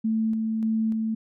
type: tone with tremolo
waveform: sine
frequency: 221.4 Hz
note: A3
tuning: 11 cents sharp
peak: -21 dBFS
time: 0.04-1.15 s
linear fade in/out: 10 ms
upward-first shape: square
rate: 1.7 Hz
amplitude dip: 25%
effects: none